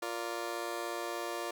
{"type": "chord", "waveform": "20% pulse", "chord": "Bb major", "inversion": "second", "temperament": "just", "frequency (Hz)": [349.6, 466.2, 582.7], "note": ["F4", "Bb4", "D5"], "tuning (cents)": [2, 0, -14], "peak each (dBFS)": [-34, -37, -35], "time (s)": [0.02, 1.51], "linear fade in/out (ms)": 5, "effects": []}